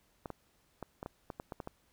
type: clicks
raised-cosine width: 1 ms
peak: -26 dBFS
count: 10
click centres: 0.258 / 0.303 / 0.827 / 1.029 / 1.061 / 1.302 / 1.399 / 1.522 / 1.602 / 1.674 s
effects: pink hiss -71 dBFS RMS until 1.92 s